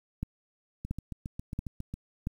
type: two click trains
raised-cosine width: 5 ms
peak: -19 / -24 dBFS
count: 4 / 9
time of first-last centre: 0.23-2.271 / 0.85-1.94 s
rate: 1.47 / 7.34 Hz
effects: 9-bit